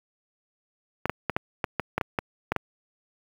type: clicks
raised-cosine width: 0.5 ms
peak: -9 dBFS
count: 11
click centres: 1.056 / 1.096 / 1.297 / 1.365 / 1.642 / 1.797 / 1.98 / 2.012 / 2.188 / 2.52 / 2.563 s
effects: high-pass 60 Hz 12 dB/octave + 7-bit